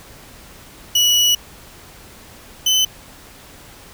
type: tone pair in turn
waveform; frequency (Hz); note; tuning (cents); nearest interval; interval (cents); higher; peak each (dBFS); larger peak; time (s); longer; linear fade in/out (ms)
30% pulse; 2936 / 3033; F#7 / F#7; -14 / +42; minor second; 56; second; -9 / -10; first; 0.95-1.35 / 2.66-2.85; first; 5
effects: pink hiss -42 dBFS RMS until 3.93 s